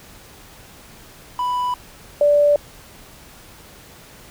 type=tone pair in turn; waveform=triangle / sine; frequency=990 / 583.9 Hz; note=B5 / D5; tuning=+4 / -10 cents; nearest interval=major sixth; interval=914 cents; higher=first; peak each=-17 / -11 dBFS; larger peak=second; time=1.39-1.74 / 2.21-2.56 s; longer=neither; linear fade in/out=2 ms; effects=pink hiss -44 dBFS RMS until 4.3 s